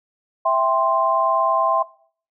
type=chord; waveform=sine; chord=C major; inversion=first; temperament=equal with one note detuned; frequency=659.3 / 788.5 / 1046.5 Hz; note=E5 / G5 / C6; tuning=0 / +10 / 0 cents; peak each=-19 / -23 / -18 dBFS; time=0.45-1.83 s; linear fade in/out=10 ms; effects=noise-tail reverb RT60 0.5 s tail -20 dB re dry